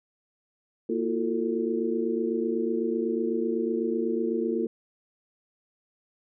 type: tone cluster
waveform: sine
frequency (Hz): 232 / 333.4 / 361.4 / 447.4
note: A#3 / E4 / F#4 / A4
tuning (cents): -8 / +20 / -41 / +29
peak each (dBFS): -30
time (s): 0.89-4.67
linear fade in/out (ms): 5
effects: none

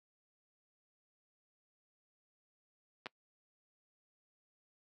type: clicks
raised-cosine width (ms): 0.3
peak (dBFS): -26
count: 2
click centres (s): 3.059 / 3.067
effects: noise-tail reverb RT60 0.1 s tail -24 dB re dry + high-pass 200 Hz 12 dB/octave

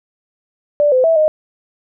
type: tone with pitch steps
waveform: sine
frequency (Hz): 587 / 512 / 654 / 618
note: D5 / C5 / E5 / D#5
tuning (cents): -1 / -38 / -14 / -12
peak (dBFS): -9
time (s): 0.8-1.28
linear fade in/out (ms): 0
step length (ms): 120
effects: none

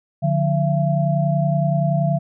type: tone cluster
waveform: sine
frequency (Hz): 147.5 / 178.1 / 676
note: D3 / F3 / E5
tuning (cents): +8 / +34 / +43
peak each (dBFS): -18 / -22 / -22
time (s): 0.22-2.19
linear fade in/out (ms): 20
effects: none

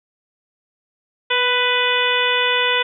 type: harmonic tone with a mistuned harmonic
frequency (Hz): 496.3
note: B4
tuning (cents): +8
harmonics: 1 / 2 / 3 / 4 / 5 / 6 / 7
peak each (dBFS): -23 / -23 / -23 / -23 / -23 / -23 / -23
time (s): 1.3-2.83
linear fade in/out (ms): 10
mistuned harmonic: 1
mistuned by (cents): -19
effects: none

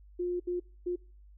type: tone bursts at uneven times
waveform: sine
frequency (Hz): 355.1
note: F4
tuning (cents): +29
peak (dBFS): -29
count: 3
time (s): 0.19-0.4 / 0.47-0.6 / 0.86-0.96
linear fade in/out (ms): 10
effects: noise-tail reverb RT60 0.4 s tail -24 dB re dry + added 50 Hz sine -52 dBFS peak until 1.37 s

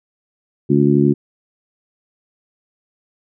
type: harmonic tone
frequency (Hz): 71.6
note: D2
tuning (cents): -43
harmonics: 2 / 3 / 4 / 5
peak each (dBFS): -16 / -16 / -16 / -16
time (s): 0.69-1.14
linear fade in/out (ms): 20
effects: none

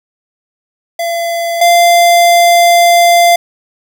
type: tone pair in turn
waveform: square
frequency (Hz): 679 / 691.3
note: F5 / F5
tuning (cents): -49 / -18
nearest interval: unison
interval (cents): 31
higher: second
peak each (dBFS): -14 / -5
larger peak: second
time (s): 0.99-1.61 / 1.61-3.36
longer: second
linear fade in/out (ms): 5
effects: none

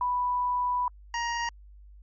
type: tone pair in turn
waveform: sine / 25% pulse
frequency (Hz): 987.8 / 941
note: B5 / A#5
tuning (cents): 0 / +16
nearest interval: minor second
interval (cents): 84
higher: first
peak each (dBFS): -24 / -24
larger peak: neither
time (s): 0.01-0.88 / 1.14-1.49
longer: first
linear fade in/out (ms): 2
effects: added 50 Hz sine -47 dBFS peak until 2.02 s + MP3 32 kbps

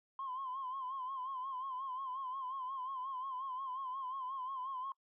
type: tone with vibrato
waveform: sine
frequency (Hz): 1046.5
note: C6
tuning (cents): 0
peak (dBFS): -38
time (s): 0.19-4.92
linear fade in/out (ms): 2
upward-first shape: sine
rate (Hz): 5.6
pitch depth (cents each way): 78
effects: noise-tail reverb RT60 0.1 s tail -25 dB re dry + tanh soft clip ceiling -34 dBFS

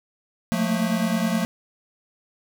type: tone cluster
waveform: square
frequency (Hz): 178.2 / 217.8 / 227.4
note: F3 / A3 / A#3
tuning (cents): +35 / -17 / -43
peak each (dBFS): -26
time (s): 0.52-1.45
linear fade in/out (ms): 0
effects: none

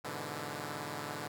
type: chord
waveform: 5% pulse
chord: E dominant seventh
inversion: first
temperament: equal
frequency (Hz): 103.83 / 123.47 / 146.83 / 164.81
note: G#2 / B2 / D3 / E3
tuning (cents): 0 / 0 / 0 / 0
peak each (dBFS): -34 / -35 / -30 / -34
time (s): 0.04-1.28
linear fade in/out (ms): 10
effects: none

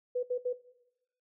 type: tone bursts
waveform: sine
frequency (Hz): 495.9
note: B4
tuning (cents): +7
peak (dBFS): -28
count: 3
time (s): 0.15-0.532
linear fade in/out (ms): 10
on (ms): 82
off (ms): 68
effects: noise-tail reverb RT60 0.9 s tail -18 dB re dry

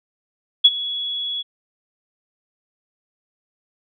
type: tone with ADSR envelope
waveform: sine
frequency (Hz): 3370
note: G#7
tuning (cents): +25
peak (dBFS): -5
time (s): 0.64-1.43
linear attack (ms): 12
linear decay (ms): 42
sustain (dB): -18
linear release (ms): 24
effects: none

